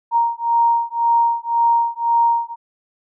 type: beating tone pair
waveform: sine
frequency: 932.3 / 934.2 Hz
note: A#5 / A#5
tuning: 0 / +3 cents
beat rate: 1.9 Hz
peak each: -17 dBFS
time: 0.11-2.56 s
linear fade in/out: 50 ms
effects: none